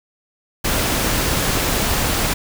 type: noise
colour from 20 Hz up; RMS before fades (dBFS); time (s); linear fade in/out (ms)
pink; -19; 0.64-2.34; 10
effects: none